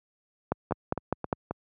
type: two click trains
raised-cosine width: 1 ms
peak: -17 / -11 dBFS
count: 4 / 5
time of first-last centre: 0.71-1.51 / 0.52-1.328 s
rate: 3.75 / 4.95 Hz
effects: high-pass 80 Hz 12 dB/octave